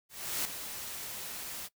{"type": "noise with ADSR envelope", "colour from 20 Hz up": "white", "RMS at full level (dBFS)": -32, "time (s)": [0.09, 1.69], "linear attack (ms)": 360, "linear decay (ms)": 4, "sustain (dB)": -9, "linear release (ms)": 38, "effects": ["noise-tail reverb RT60 0.1 s tail -20 dB re dry"]}